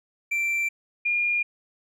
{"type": "tone pair in turn", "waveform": ["triangle", "sine"], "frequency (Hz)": [2349, 2418], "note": ["D7", "D7"], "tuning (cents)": [0, 50], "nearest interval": "minor second", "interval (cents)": 50, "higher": "second", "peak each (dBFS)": -21, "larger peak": "neither", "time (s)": [[0.31, 0.69], [1.05, 1.43]], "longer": "neither", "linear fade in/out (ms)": 10, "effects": []}